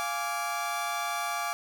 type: chord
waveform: 30% pulse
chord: D diminished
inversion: first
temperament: equal with one note detuned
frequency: 698.5 / 830.6 / 1163.9 Hz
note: F5 / Ab5 / D6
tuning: 0 / 0 / -16 cents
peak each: -32 / -33 / -30 dBFS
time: 0-1.53 s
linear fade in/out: 0 ms
effects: none